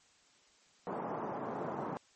white band-pass noise, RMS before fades -39 dBFS, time 0.87-1.97 s, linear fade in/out 0 ms, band 140 to 1000 Hz, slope 24 dB/octave, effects white hiss -66 dBFS RMS until 2.15 s + MP3 32 kbps

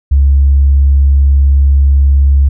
sine tone, 69.3 Hz, C#2, in tune, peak -3 dBFS, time 0.11-2.49 s, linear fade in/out 10 ms, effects tanh soft clip ceiling 0 dBFS

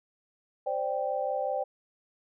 sine chord, C suspended second, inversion none, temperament just, 523.3 / 588.7 / 784.9 Hz, C5 / D5 / G5, 0 / +4 / +2 cents, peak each -32 dBFS, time 0.66-1.64 s, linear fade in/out 10 ms, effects none

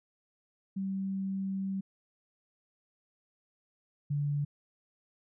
sine tone pair in turn, 193.1 / 144.66 Hz, G3 / D3, -26 / -26 cents, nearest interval perfect fourth, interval 500 cents, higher first, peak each -31 / -28 dBFS, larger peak second, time 0.76-1.81 / 4.1-4.45 s, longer first, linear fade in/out 10 ms, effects none

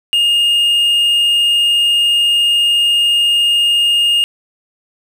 triangle tone, 2837 Hz, F7, 27 cents sharp, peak -8 dBFS, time 0.13-4.24 s, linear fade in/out 0 ms, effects 7-bit

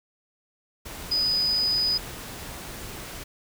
sine tone in noise, 4978 Hz, D#8, in tune, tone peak -21 dBFS, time 1.11-1.98 s, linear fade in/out 10 ms, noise pink, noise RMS -38 dBFS, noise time 0.85-3.24 s, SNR +14 dB, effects none

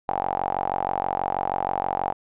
sawtooth tone with band-pass filter, 46.25 Hz, F#1, in tune, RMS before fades -26 dBFS, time 0.08-2.13 s, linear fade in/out 10 ms, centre 800 Hz, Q 8.2, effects resampled to 8000 Hz

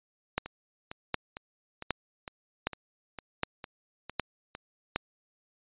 two click trains, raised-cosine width 0.3 ms, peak -11 / -23 dBFS, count 7 / 10, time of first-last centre 0.38-4.96 / 0.46-4.551 s, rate 1.31 / 2.2 Hz, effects resampled to 8000 Hz

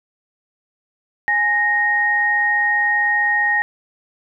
sine tone pair together, 830.6 / 1864.7 Hz, G#5 / A#6, 0 / 0 cents, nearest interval octave + major second, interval 1400 cents, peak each -22 / -15 dBFS, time 1.28-3.62 s, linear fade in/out 0 ms, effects none

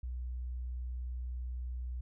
sine tone, 61.74 Hz, B1, in tune, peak -36 dBFS, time 0.03-2.01 s, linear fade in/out 5 ms, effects none

